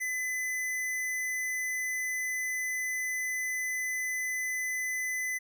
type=tone; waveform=square; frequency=2014 Hz; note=B6; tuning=33 cents sharp; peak=-31 dBFS; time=0-5.39 s; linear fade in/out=20 ms; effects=none